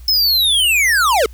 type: linear sweep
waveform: square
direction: down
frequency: 5274 to 398.1 Hz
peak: -12 dBFS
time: 0.08-1.26 s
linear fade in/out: 2 ms
effects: added 60 Hz sine -33 dBFS peak until 1.33 s + white hiss -51 dBFS RMS until 1.33 s